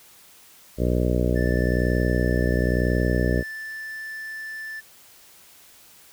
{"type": "harmonic tone", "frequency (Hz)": 61, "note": "B1", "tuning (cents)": -21, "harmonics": [1, 2, 3, 4, 5, 6, 7, 8, 9, 10], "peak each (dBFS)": [-23, -26, -28, -29, -30, -31, -31, -32, -33, -33], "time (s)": [0.77, 3.44], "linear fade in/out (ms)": 50}
{"type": "tone", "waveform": "triangle", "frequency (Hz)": 1760, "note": "A6", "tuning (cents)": 0, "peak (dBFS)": -30, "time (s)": [1.35, 4.81], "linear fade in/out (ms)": 20}
{"effects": ["white hiss -51 dBFS RMS until 6.12 s"]}